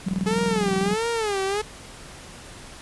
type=tone with tremolo; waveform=sine; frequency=188.4 Hz; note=F#3; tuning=32 cents sharp; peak=-20 dBFS; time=0.06-0.96 s; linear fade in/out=10 ms; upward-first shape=square; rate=20 Hz; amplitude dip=80%
type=tone with vibrato; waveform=sawtooth; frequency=424.1 Hz; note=G#4; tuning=36 cents sharp; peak=-19 dBFS; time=0.26-1.62 s; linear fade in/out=10 ms; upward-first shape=sine; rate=1.5 Hz; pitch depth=170 cents each way
effects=pink hiss -42 dBFS RMS until 2.81 s + resampled to 24000 Hz